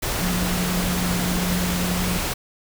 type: tone in noise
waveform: sine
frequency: 179 Hz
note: F3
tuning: 43 cents sharp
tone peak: -23 dBFS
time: 0.21-2.18 s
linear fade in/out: 10 ms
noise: pink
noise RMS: -25 dBFS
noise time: 0.02-2.34 s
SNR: -1 dB
effects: none